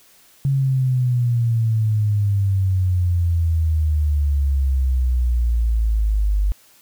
sine exponential sweep, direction down, 138.59 to 49 Hz, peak -15 dBFS, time 0.45-6.52 s, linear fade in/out 0 ms, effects white hiss -52 dBFS RMS until 6.81 s

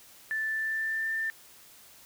sine tone with pitch glide, 1760 to 1788.7 Hz, A6 to A6, 0 to +28 cents, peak -28 dBFS, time 0.31-1.3 s, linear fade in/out 0 ms, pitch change +28 cents, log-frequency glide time 0.47-1.13 s, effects white hiss -54 dBFS RMS until 2.05 s

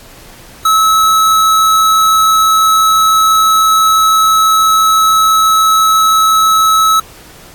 square tone, 1297 Hz, E6, 28 cents flat, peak -7 dBFS, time 0.65-7 s, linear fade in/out 5 ms, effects pink hiss -37 dBFS RMS until 7.54 s + AAC 64 kbps

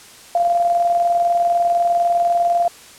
sine tone with tremolo, 692 Hz, F5, 16 cents flat, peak -12 dBFS, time 0.35-2.68 s, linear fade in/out 2 ms, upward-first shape square, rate 20 Hz, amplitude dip 35%, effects white hiss -42 dBFS RMS until 2.98 s + low-pass 10000 Hz 12 dB/octave

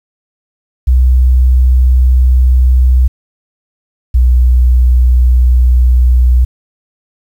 sine tone pair in turn, 63.2 / 61.79 Hz, B1 / B1, +41 / +2 cents, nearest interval unison, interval 39 cents, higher first, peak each -4 dBFS, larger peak neither, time 0.87-3.08 / 4.14-6.45 s, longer second, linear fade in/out 10 ms, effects 7-bit

